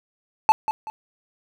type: tone with echo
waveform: triangle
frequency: 872 Hz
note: A5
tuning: 16 cents flat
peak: -8 dBFS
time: 0.49-0.52 s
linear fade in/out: 0 ms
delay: 190 ms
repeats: 2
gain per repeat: -10 dB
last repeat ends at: 0.9 s
effects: none